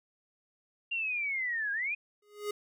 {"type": "linear two-way sweep", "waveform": "sine", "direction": "down then up", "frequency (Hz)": [2797, 1603, 2519], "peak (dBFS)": -30, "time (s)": [0.91, 1.95], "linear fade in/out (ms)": 10, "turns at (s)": 1.72}
{"type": "tone with exponential growth", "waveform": "square", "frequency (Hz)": 415.3, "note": "G#4", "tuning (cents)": 0, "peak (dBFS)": -30, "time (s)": [2.22, 2.51], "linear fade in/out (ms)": 5, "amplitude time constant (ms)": 62}
{"effects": []}